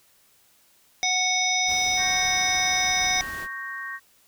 harmonic tone, 738 Hz, F#5, 5 cents flat, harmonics 1 / 3 / 5 / 7 / 8, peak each -28 / -25 / -28 / -29 / -27 dBFS, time 1.03-3.21 s, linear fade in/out 0 ms
pink noise, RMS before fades -40 dBFS, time 1.66-3.48 s, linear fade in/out 50 ms
sine chord, G diminished, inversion second, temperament equal, 1108.7 / 1568 / 1864.7 Hz, Db6 / G6 / Bb6, 0 / 0 / 0 cents, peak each -38 / -37 / -33 dBFS, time 1.96-4 s, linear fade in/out 50 ms
effects white hiss -60 dBFS RMS until 4.27 s

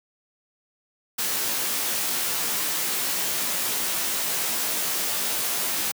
white noise with comb filter, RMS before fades -26 dBFS, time 1.18-5.92 s, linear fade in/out 10 ms, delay 17 ms, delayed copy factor +0.7, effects high-pass 150 Hz 12 dB/octave

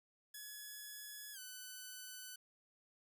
5% pulse tone with pitch glide, 1696 to 1502.3 Hz, G#6 to F#6, +36 to +26 cents, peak -38 dBFS, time 0.34-2.36 s, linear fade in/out 5 ms, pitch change -210 cents, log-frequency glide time 1.33-1.39 s, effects none

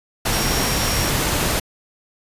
sine tone in noise, 5588 Hz, F8, in tune, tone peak -27 dBFS, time 0.32-1.1 s, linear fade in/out 10 ms, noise pink, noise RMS -20 dBFS, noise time 0.25-1.6 s, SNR -10 dB, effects resampled to 32000 Hz

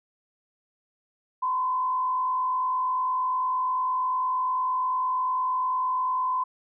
sine tone with frequency modulation, 1020 Hz, C6, 44 cents flat, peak -23 dBFS, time 1.42-6.44 s, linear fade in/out 10 ms, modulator 48.7 Hz, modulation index 0.47, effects none

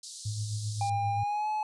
pink band-pass noise, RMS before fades -44 dBFS, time 0.03-0.9 s, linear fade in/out 5 ms, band 4000 to 9800 Hz, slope 48 dB/octave
sine tone with tremolo, 106.4 Hz, G#2, 42 cents sharp, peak -29 dBFS, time 0.25-1.24 s, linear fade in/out 10 ms, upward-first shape sine, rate 7.6 Hz, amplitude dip 45%
triangle tone with pitch glide, 802 to 854.6 Hz, G5 to G#5, +39 to +49 cents, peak -26 dBFS, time 0.81-1.63 s, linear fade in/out 2 ms, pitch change +110 cents, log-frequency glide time 1.14-1.48 s
effects resampled to 24000 Hz

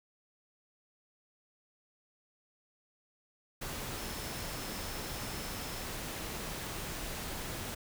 sine tone in noise, 5274 Hz, E8, in tune, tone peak -51 dBFS, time 3.97-5.84 s, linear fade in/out 10 ms, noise pink, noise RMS -40 dBFS, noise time 3.61-7.75 s, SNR -14 dB, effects none

